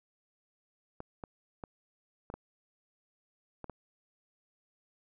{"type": "clicks", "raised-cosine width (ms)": 1, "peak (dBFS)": -27, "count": 7, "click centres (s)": [1.004, 1.238, 1.638, 2.301, 2.34, 3.643, 3.697], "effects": []}